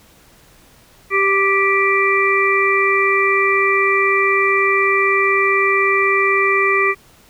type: harmonic tone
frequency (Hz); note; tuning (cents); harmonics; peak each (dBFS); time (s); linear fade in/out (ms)
392; G4; 0; 1 / 3 / 5 / 6; -18 / -18 / -18 / -18; 1.1-6.95; 50
effects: pink hiss -49 dBFS RMS until 7.29 s